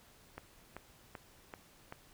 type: click train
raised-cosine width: 0.5 ms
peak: -29 dBFS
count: 5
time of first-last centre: 0.38-1.924 s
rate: 2.59 Hz
effects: pink hiss -62 dBFS RMS until 2.13 s

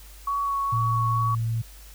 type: tone with vibrato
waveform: sine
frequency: 1118 Hz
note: C#6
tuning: 14 cents sharp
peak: -23 dBFS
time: 0.27-1.35 s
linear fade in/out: 5 ms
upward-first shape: sine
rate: 2.2 Hz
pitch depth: 13 cents each way
type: tone with pitch glide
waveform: sine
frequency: 115.1 to 114.17 Hz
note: A#2 to A#2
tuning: -22 to -36 cents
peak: -23 dBFS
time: 0.72-1.62 s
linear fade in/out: 10 ms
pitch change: -14 cents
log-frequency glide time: 0.96-1.41 s
effects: added 50 Hz sine -44 dBFS peak until 1.94 s + white hiss -50 dBFS RMS until 1.94 s

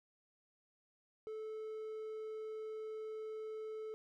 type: tone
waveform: triangle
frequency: 435.8 Hz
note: A4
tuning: 17 cents flat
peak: -40 dBFS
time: 1.27-3.94 s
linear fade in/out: 0 ms
effects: none

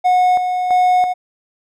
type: tone with tremolo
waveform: triangle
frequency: 729 Hz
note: F#5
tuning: 26 cents flat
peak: -8 dBFS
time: 0.04-1.14 s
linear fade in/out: 20 ms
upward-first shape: square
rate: 1.5 Hz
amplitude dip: 50%
effects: none

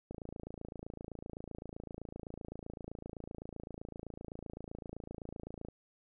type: click train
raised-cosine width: 2 ms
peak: -30 dBFS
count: 156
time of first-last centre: 0.11-5.686 s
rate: 27.8 Hz
effects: none

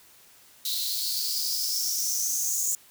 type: noise with high-pass filter sweep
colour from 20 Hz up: blue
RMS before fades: -28 dBFS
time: 0.65-2.75 s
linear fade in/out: 2 ms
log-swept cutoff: 3900 to 7000 Hz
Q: 7.8
effects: white hiss -55 dBFS RMS until 2.9 s

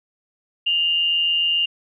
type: tone pair together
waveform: sine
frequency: 2809 / 2976 Hz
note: F7 / F#7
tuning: +9 / +9 cents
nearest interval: minor second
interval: 100 cents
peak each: -17 / -28 dBFS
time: 0.66-1.66 s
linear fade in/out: 10 ms
effects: none

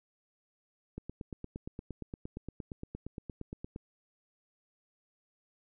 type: click train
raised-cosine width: 3 ms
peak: -27 dBFS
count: 25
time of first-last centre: 0.98-3.761 s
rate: 8.63 Hz
effects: none

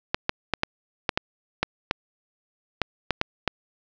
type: clicks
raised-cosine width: 0.3 ms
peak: -5 dBFS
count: 12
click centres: 0.145 / 0.294 / 0.537 / 0.634 / 1.092 / 1.175 / 1.63 / 1.911 / 2.817 / 3.107 / 3.214 / 3.477 s
effects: resampled to 16000 Hz + 7-bit

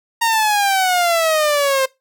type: exponential sweep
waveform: sawtooth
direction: down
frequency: 932.3 to 523.3 Hz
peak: -10 dBFS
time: 0.21-1.86 s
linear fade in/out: 10 ms
effects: noise-tail reverb RT60 0.2 s tail -21 dB re dry

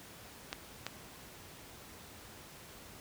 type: clicks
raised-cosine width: 0.2 ms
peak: -19 dBFS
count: 2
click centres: 0.529 / 0.866 s
effects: pink hiss -52 dBFS RMS until 3 s + high-pass 60 Hz 12 dB/octave

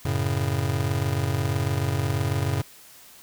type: chord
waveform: square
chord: F# minor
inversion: none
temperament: just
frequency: 92.5 / 111 / 138.75 Hz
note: F#2 / A2 / C#3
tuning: 0 / +16 / +2 cents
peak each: -28 dBFS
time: 0.05-2.62 s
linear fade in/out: 5 ms
effects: white hiss -49 dBFS RMS until 3.22 s

